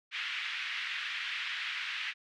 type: band-pass noise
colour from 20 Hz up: white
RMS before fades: -37 dBFS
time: 0.11-2.14 s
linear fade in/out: 50 ms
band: 1600 to 3000 Hz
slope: 24 dB/octave
effects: none